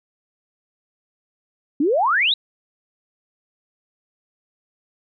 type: exponential sweep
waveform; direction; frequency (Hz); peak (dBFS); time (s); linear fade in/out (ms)
sine; up; 265.3 to 3996; -15; 1.8-2.34; 5
effects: none